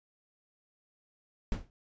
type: noise with exponential decay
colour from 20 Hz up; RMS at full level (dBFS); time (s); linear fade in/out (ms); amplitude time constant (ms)
brown; -27; 1.52-1.7; 1; 38
effects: resampled to 16000 Hz